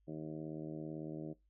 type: harmonic tone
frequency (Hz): 78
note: D#2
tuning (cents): +5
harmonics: 2 / 3 / 4 / 5 / 6 / 7 / 8 / 9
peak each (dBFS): -46 / -51 / -45 / -50 / -58 / -52 / -55 / -63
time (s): 0.07-1.34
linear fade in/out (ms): 20
effects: noise-tail reverb RT60 0.2 s tail -21 dB re dry + added 51 Hz sine -70 dBFS peak until 1.49 s